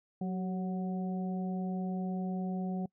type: harmonic tone with a mistuned harmonic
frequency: 185 Hz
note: F#3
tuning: in tune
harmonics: 1 / 2 / 3 / 4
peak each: -32 / -44 / -48 / -44 dBFS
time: 0.21-2.86 s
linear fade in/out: 5 ms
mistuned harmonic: 2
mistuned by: +52 cents
effects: noise-tail reverb RT60 0.1 s tail -25 dB re dry